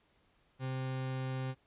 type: tone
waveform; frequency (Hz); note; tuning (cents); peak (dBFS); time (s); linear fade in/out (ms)
40% pulse; 130.81; C3; 0; -34; 0.59-1.55; 50
effects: pink hiss -71 dBFS RMS until 1.66 s + resampled to 8000 Hz